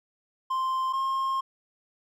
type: tone pair in turn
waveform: triangle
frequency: 1046.5 / 1067.9 Hz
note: C6 / C6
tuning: 0 / +35 cents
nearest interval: unison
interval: 35 cents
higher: second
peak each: -23 dBFS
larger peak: neither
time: 0.5-0.93 / 0.93-1.41 s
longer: second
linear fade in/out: 10 ms
effects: none